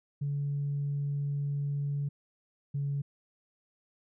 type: tone pair in turn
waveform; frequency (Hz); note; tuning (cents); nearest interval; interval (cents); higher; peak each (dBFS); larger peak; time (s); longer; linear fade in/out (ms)
sine; 142.7 / 141.31; D3 / C#3; -49 / +34; unison; 17; first; -28; neither; 0.21-2.09 / 2.74-3.02; first; 10
effects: tanh soft clip ceiling -25 dBFS